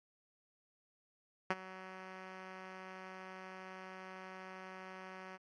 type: tone with ADSR envelope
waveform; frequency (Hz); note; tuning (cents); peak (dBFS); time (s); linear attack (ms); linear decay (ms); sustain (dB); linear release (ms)
5% pulse; 187.5; F#3; +23; -18; 1.5-5.38; 5; 37; -18; 30
effects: low-pass 3000 Hz 12 dB/octave + AAC 64 kbps